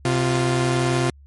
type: tone pair together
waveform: sawtooth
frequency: 129.52 / 349.2 Hz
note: C3 / F4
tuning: -17 / 0 cents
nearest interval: octave + perfect fourth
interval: 1717 cents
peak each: -16 / -18 dBFS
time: 0.05-1.1 s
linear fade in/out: 2 ms
effects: added 70 Hz sine -44 dBFS peak until 1.26 s + MP3 48 kbps